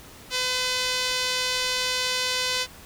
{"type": "tone with band-pass filter", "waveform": "sawtooth", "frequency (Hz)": 506, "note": "B4", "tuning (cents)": 42, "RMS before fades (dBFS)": -26, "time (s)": [0.3, 2.67], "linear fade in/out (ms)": 50, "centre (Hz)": 4300, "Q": 1.3, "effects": ["pink hiss -46 dBFS RMS until 2.85 s"]}